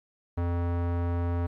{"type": "tone with low-pass filter", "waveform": "square", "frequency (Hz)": 86.5, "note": "F2", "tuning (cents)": -16, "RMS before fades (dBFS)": -28, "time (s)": [0.37, 1.47], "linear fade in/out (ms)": 10, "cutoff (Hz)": 1200, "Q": 0.87, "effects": ["11-bit"]}